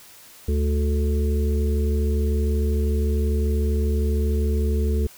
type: harmonic tone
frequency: 72.9 Hz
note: D2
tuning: 12 cents flat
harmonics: 1 / 3 / 5 / 6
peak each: -19 / -29 / -32 / -30 dBFS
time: 0.48-5.07 s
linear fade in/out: 5 ms
effects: white hiss -47 dBFS RMS until 5.17 s